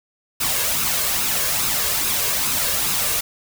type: noise with flanger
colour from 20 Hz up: white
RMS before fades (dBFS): -21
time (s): 0.4-3.21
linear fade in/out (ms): 10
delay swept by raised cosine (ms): 0.77 to 1.87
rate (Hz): 2.4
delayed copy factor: +0.5
effects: none